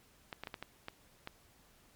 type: clicks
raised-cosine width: 0.3 ms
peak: -25 dBFS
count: 7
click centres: 0.328 / 0.436 / 0.472 / 0.542 / 0.626 / 0.884 / 1.274 s
effects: pink hiss -65 dBFS RMS until 1.95 s + MP3 96 kbps